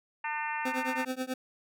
harmonic tone, 300.9 Hz, D4, 42 cents sharp, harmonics 3 / 4 / 5 / 6 / 7 / 8 / 9, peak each -34 / -43 / -42 / -37 / -43 / -43 / -42 dBFS, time 0.24-1.05 s, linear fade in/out 5 ms
25% pulse tone with tremolo, 257.7 Hz, C4, 26 cents flat, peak -25 dBFS, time 0.65-1.34 s, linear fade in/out 5 ms, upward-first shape triangle, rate 9.3 Hz, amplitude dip 100%
effects none

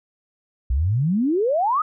sine exponential sweep, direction up, 57.9 to 1300 Hz, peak -17 dBFS, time 0.7-1.82 s, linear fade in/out 5 ms, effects none

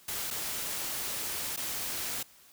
white noise with dropouts, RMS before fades -35 dBFS, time 0.08-2.23 s, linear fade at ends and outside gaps 5 ms, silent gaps 0.305-0.309 / 1.563-1.573 s, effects white hiss -58 dBFS RMS until 2.52 s

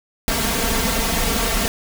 pink noise with comb filter, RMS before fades -20 dBFS, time 0.28-1.68 s, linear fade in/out 0 ms, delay 4.4 ms, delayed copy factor +0.95, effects none

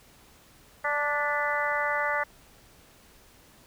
harmonic tone with a mistuned harmonic, 292.9 Hz, D4, 5 cents flat, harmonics 2 / 3 / 4 / 5 / 6 / 7, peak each -32 / -32 / -32 / -32 / -32 / -32 dBFS, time 0.84-2.24 s, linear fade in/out 10 ms, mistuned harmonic 7, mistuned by -41 cents, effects pink hiss -56 dBFS RMS until 3.66 s

